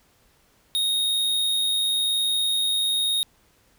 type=tone with amplitude modulation; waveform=square; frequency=3729 Hz; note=A#7; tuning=in tune; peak=-20 dBFS; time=0.75-3.23 s; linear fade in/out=0 ms; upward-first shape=sine; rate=101 Hz; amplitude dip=30%; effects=pink hiss -61 dBFS RMS until 3.78 s